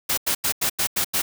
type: noise bursts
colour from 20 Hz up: white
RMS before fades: -22 dBFS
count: 7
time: 0.09-1.22 s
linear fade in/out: 10 ms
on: 86 ms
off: 88 ms
effects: none